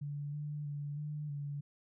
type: tone with pitch steps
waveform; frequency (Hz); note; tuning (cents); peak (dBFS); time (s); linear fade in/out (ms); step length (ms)
sine; 144.7 / 148.2 / 144.9 / 149.5 / 143.7; D3 / D3 / D3 / D3 / D3; -25 / +16 / -23 / +31 / -37; -37; 0.01-1.61; 10; 320
effects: none